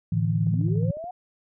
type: chord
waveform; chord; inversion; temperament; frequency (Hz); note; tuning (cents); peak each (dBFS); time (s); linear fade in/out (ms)
sine; A suspended fourth; none; equal with one note detuned; 110 / 148.11 / 164.81; A2 / D3 / E3; 0 / +15 / 0; -24 / -28 / -24; 0.12-0.91; 5
type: linear sweep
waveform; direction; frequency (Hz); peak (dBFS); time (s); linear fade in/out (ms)
sine; up; 119.8 to 741; -32; 0.43-1.11; 5
type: click train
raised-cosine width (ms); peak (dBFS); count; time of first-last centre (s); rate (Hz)
2; -33; 9; 0.47-1.041; 14
effects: none